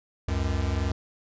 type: tone pair together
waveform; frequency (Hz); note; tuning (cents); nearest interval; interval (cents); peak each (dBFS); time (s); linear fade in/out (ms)
square; 69.3 / 91.38; C#2 / F#2; 0 / -21; perfect fourth; 479; -28; 0.28-0.92; 5
effects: resampled to 16000 Hz